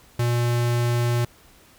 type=tone; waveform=square; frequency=119.8 Hz; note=A#2; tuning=48 cents sharp; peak=-20 dBFS; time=0.19-1.25 s; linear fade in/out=5 ms; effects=pink hiss -53 dBFS RMS until 1.78 s